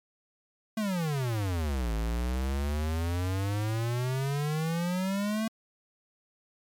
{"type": "exponential two-way sweep", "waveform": "square", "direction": "down then up", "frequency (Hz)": [225.1, 53.8, 225.1], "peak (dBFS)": -28, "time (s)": [0.77, 5.48], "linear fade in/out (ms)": 5, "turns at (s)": 1.94, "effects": ["MP3 96 kbps"]}